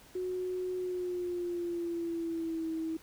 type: tone with pitch glide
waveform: sine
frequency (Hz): 366.4 to 322.7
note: F#4 to E4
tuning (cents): -17 to -37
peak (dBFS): -32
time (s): 0.15-2.97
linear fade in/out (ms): 5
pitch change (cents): -220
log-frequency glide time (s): 0.77-2.72
effects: pink hiss -57 dBFS RMS until 3.02 s